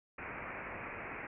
white low-pass noise, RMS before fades -44 dBFS, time 0.18-1.27 s, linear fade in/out 5 ms, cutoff 2500 Hz, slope 96 dB/octave, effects none

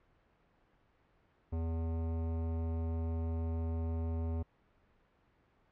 sine tone with hard clipping, 82.1 Hz, E2, 6 cents flat, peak -35 dBFS, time 1.52-4.43 s, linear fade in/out 10 ms, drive 16 dB, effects pink hiss -70 dBFS RMS until 5.71 s + low-pass 2000 Hz 12 dB/octave

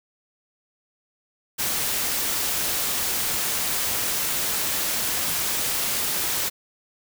white noise, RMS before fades -25 dBFS, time 1.58-6.5 s, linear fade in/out 20 ms, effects none

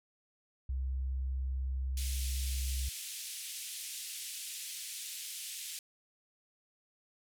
sine tone, 65.41 Hz, C2, in tune, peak -32 dBFS, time 0.69-2.89 s, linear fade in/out 5 ms
white band-pass noise, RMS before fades -43 dBFS, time 1.97-5.79 s, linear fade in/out 2 ms, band 2400 to 12000 Hz, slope 24 dB/octave
effects none

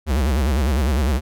square tone with vibrato, 69.3 Hz, C#2, in tune, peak -17 dBFS, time 0.06-1.21 s, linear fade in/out 50 ms, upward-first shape sine, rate 9.9 Hz, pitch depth 210 cents each way, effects none

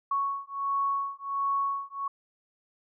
sine beating tone pair, 1108.7 / 1110.1 Hz, C#6 / C#6, 0 / +2 cents, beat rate 1.4 Hz, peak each -30 dBFS, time 0.11-2.08 s, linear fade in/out 5 ms, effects none

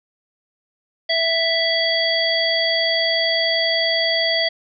harmonic tone with a mistuned harmonic, 659.3 Hz, E5, in tune, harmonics 1 / 3 / 5 / 7, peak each -22 / -22 / -22 / -22 dBFS, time 1.09-4.49 s, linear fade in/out 10 ms, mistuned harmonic 5, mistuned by +19 cents, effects none

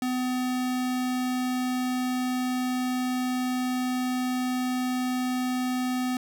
square tone, 252.6 Hz, B3, 39 cents sharp, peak -26 dBFS, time 0.02-6.17 s, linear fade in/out 2 ms, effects none

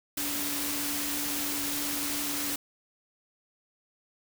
sine tone in noise, 289.2 Hz, D4, 27 cents flat, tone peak -37 dBFS, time 0.17-2.56 s, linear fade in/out 5 ms, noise white, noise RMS -32 dBFS, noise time 0.17-2.56 s, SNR -8 dB, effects none

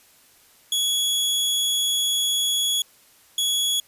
sawtooth tone pair in turn, 3361 / 3361 Hz, G#7 / G#7, +20 / +20 cents, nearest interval unison, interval 0 cents, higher neither, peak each -17 dBFS, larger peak neither, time 0.72-2.82 / 3.38-3.8 s, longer first, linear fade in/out 2 ms, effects white hiss -55 dBFS RMS until 3.87 s + resampled to 32000 Hz

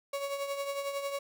35% pulse tone with tremolo, 559 Hz, C#5, 14 cents sharp, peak -29 dBFS, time 0.13-1.19 s, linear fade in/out 5 ms, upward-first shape triangle, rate 11 Hz, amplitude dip 60%, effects none

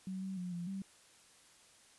sine tone with pitch steps, 188.3 / 190.8 / 179.5 / 173.6 / 193.5 Hz, F#3 / G3 / F3 / F3 / G3, +31 / -47 / +48 / -10 / -22 cents, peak -38 dBFS, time 0.07-0.82 s, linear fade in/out 2 ms, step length 150 ms, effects white hiss -63 dBFS RMS until 1.98 s + resampled to 24000 Hz

